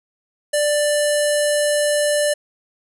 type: tone with low-pass filter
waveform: square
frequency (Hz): 590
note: D5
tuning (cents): +8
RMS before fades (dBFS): -18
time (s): 0.53-2.34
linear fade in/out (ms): 10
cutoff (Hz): 10000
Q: 4
effects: none

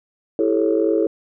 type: chord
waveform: sine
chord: A dominant seventh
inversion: second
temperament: just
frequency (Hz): 330 / 396 / 440 / 550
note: E4 / G4 / A4 / C#5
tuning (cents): +2 / +18 / 0 / -14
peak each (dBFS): -19 / -22 / -19 / -23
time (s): 0.39-1.07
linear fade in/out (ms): 2
effects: tanh soft clip ceiling -5 dBFS

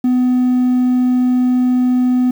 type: tone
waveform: triangle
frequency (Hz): 250.8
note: B3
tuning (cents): +27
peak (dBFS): -8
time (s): 0.04-2.31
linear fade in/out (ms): 5
effects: tanh soft clip ceiling -4 dBFS + 7-bit

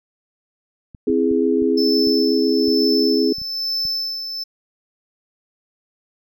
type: clicks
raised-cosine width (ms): 5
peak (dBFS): -26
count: 9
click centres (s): 0.948 / 1.1 / 1.313 / 1.622 / 2.072 / 2.682 / 3.384 / 3.417 / 3.853
type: chord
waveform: sine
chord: C augmented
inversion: none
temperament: equal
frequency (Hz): 261.6 / 329.6 / 415.3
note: C4 / E4 / G#4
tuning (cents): 0 / 0 / 0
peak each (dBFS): -19 / -20 / -18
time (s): 1.07-3.33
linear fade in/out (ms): 5
type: tone with tremolo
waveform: triangle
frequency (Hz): 5274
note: E8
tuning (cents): 0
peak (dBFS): -18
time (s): 1.77-4.44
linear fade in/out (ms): 10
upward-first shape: sine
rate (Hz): 1.1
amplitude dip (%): 55
effects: none

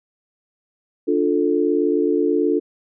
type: chord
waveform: sine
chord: D minor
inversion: none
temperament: just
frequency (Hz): 293.7 / 352.4 / 440.5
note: D4 / F4 / A4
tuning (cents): 0 / +16 / +2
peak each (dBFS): -20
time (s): 1.07-2.6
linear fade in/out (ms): 20
effects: none

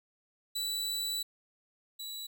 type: tone pair in turn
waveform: sawtooth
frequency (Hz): 3951 / 3929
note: B7 / B7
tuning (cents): 0 / -10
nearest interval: unison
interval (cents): 10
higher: first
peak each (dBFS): -29 / -36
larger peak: first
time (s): 0.55-1.23 / 1.99-2.27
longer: first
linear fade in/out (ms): 10
effects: none

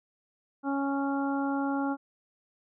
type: harmonic tone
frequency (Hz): 277.2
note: C#4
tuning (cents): 0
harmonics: 1 / 2 / 3 / 4 / 5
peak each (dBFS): -28 / -38 / -34 / -41 / -38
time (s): 0.63-1.97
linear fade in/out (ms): 50
effects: none

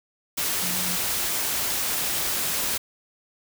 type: tone in noise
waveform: sine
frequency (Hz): 180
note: F#3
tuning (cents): -47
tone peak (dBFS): -35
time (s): 0.62-0.97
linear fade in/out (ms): 10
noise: white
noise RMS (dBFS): -26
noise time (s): 0.37-2.78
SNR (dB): -12
effects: none

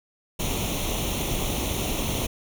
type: noise with comb filter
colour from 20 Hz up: pink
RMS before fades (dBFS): -27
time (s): 0.39-2.27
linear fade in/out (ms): 10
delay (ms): 0.31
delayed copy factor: +0.75
effects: none

